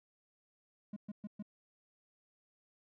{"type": "tone bursts", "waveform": "triangle", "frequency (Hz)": 207.7, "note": "G#3", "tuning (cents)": 0, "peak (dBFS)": -38, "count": 4, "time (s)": [0.93, 1.426], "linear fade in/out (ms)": 5, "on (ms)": 34, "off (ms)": 120, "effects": []}